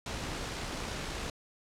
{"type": "noise with amplitude modulation", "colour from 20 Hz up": "pink", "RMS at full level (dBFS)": -36, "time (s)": [0.06, 1.3], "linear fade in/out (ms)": 2, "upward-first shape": "sine", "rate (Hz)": 63.4, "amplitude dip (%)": 25, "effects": ["low-pass 7000 Hz 12 dB/octave"]}